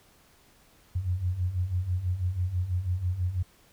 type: beating tone pair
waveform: sine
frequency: 86.3 / 92.4 Hz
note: F2 / F#2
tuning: -20 / -2 cents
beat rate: 6.1 Hz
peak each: -32 / -27 dBFS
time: 0.95-3.43 s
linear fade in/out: 10 ms
effects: pink hiss -60 dBFS RMS until 3.72 s